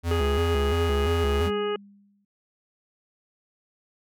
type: tone with vibrato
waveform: square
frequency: 77.8 Hz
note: D#2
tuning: in tune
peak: -24 dBFS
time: 0.03-1.51 s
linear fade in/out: 50 ms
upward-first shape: square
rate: 2.9 Hz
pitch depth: 150 cents each way
type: harmonic tone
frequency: 415.3 Hz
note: G#4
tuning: in tune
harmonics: 1 / 2 / 3 / 4 / 5 / 6 / 7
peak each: -25 / -39 / -34 / -41 / -45 / -45 / -38 dBFS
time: 0.11-1.76 s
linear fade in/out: 2 ms
type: tone with exponential decay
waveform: sine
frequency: 201.1 Hz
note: G3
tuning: 44 cents sharp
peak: -27 dBFS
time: 1.46-2.25 s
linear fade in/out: 5 ms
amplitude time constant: 170 ms
effects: none